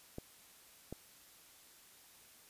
clicks, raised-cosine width 2 ms, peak -29 dBFS, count 2, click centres 0.184 / 0.926 s, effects white hiss -61 dBFS RMS until 2.49 s + resampled to 32000 Hz

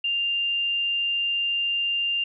sine tone, 2794 Hz, F7, in tune, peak -22 dBFS, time 0.04-2.24 s, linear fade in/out 5 ms, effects none

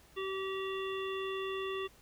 harmonic tone with a mistuned harmonic, 384.6 Hz, G4, 33 cents flat, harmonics 1 / 3 / 5 / 7 / 9, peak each -36 / -42 / -47 / -45 / -47 dBFS, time 0.16-1.88 s, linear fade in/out 20 ms, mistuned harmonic 7, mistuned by +42 cents, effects added 60 Hz sine -67 dBFS peak until 2.01 s + pink hiss -62 dBFS RMS until 2.01 s

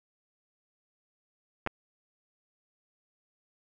clicks, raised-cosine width 0.5 ms, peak -16 dBFS, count 2, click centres 1.664 / 1.673 s, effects none

